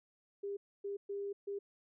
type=tone bursts at uneven times; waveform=sine; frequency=401.2 Hz; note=G4; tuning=40 cents sharp; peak=-37 dBFS; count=4; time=0.43-0.57 / 0.84-0.97 / 1.09-1.33 / 1.47-1.59 s; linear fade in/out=10 ms; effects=none